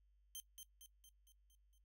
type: tone with echo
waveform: 10% pulse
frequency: 3136 Hz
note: G7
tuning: in tune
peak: -39 dBFS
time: 0.35-0.4 s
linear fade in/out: 0 ms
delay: 230 ms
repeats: 6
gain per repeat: -5 dB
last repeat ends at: 1.78 s
effects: noise-tail reverb RT60 0.1 s tail -17 dB re dry + added 50 Hz sine -70 dBFS peak until 1.84 s